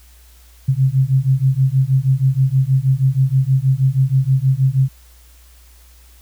sine beating tone pair, 129.9 / 136.2 Hz, C3 / C#3, -12 / -30 cents, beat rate 6.3 Hz, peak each -15 dBFS, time 0.68-4.89 s, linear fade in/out 10 ms, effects added 60 Hz sine -44 dBFS peak until 6.21 s + white hiss -51 dBFS RMS until 6.21 s

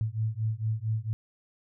sine beating tone pair, 108 / 112.4 Hz, A2 / A2, -32 / +37 cents, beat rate 4.4 Hz, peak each -30 dBFS, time 0.01-1.13 s, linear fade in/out 0 ms, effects none

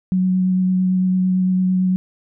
sine tone with vibrato, 185 Hz, F#3, in tune, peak -14 dBFS, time 0.12-1.96 s, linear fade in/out 0 ms, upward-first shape sine, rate 8.9 Hz, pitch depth 11 cents each way, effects none

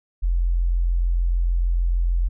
sine tone, 43.31 Hz, F1, 14 cents flat, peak -17 dBFS, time 0.22-2.29 s, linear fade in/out 20 ms, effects none

